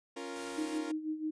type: chord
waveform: sawtooth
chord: Bb minor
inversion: first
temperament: equal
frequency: 277.2 / 349.2 / 466.2 Hz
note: Db4 / F4 / Bb4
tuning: 0 / 0 / 0 cents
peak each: -40 dBFS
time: 0.16-0.92 s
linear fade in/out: 10 ms
type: noise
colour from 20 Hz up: white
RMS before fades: -49 dBFS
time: 0.36-0.78 s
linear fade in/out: 0 ms
type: tone with tremolo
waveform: sine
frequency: 311.1 Hz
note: D#4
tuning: in tune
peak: -31 dBFS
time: 0.57-1.31 s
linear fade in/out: 10 ms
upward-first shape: sine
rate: 6.1 Hz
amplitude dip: 70%
effects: resampled to 22050 Hz